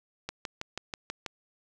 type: click train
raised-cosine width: 0.2 ms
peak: -17 dBFS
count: 7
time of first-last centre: 0.29-1.262 s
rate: 6.17 Hz
effects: none